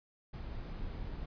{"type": "noise", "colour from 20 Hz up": "brown", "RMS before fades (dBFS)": -41, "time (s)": [0.33, 1.26], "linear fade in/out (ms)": 10, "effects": ["resampled to 11025 Hz"]}